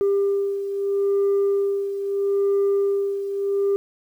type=beating tone pair; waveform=sine; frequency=398 / 398.77 Hz; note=G4 / G4; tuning=+26 / +30 cents; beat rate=0.77 Hz; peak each=-18 / -24 dBFS; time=0.01-3.76 s; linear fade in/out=0 ms; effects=tanh soft clip ceiling -15 dBFS + 9-bit